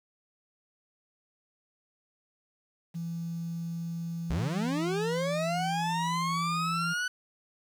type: tone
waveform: sine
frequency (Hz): 167.9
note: E3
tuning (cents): +32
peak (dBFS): -32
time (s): 2.94-6.94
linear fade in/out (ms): 20
type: linear sweep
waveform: 40% pulse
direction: up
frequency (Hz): 54.2 to 1500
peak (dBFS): -28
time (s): 4.3-7.08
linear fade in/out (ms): 5
effects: low-pass 8000 Hz 12 dB/octave + 9-bit